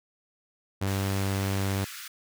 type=tone; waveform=sawtooth; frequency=97.5 Hz; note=G2; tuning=9 cents flat; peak=-22 dBFS; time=0.81-1.85 s; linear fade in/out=10 ms
type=high-pass noise; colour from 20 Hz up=pink; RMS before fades=-41 dBFS; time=0.87-2.08 s; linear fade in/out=5 ms; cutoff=1300 Hz; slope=48 dB/octave
effects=none